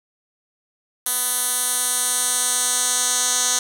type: tone with band-pass filter sweep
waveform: 10% pulse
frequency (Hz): 249.1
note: B3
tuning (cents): +15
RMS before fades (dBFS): -21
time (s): 1.06-3.59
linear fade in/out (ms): 2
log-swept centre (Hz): 11000 to 7100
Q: 2.4
effects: 7-bit